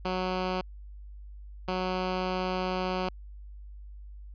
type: tone pair in turn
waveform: 10% pulse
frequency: 184.4 / 184.4 Hz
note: F#3 / F#3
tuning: -6 / -6 cents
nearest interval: unison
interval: 0 cents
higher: neither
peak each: -20 dBFS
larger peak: neither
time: 0.05-0.61 / 1.68-3.09 s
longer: second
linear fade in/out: 2 ms
effects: added 50 Hz sine -42 dBFS peak until 4.34 s + resampled to 11025 Hz